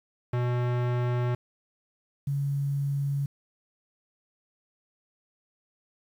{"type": "tone pair in turn", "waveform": ["square", "sine"], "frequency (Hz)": [122.5, 140.54], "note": ["B2", "C#3"], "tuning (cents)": [-14, 24], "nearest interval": "major second", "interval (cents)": 238, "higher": "second", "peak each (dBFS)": -25, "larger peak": "neither", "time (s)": [[0.33, 1.35], [2.27, 3.26]], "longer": "first", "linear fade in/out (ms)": 5, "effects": ["low-pass 2000 Hz 12 dB/octave", "9-bit"]}